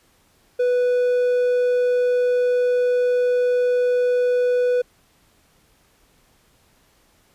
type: tone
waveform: triangle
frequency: 493.9 Hz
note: B4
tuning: in tune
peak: -14 dBFS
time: 0.59-4.82 s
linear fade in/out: 10 ms
effects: pink hiss -59 dBFS RMS until 7.34 s + resampled to 32000 Hz